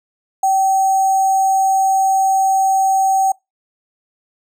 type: tone with sample-and-hold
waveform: sine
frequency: 770 Hz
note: G5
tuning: 31 cents flat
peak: -11 dBFS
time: 0.43-3.32 s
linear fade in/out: 5 ms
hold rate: 7350 Hz
effects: noise-tail reverb RT60 0.2 s tail -25 dB re dry + low-pass 12000 Hz 12 dB/octave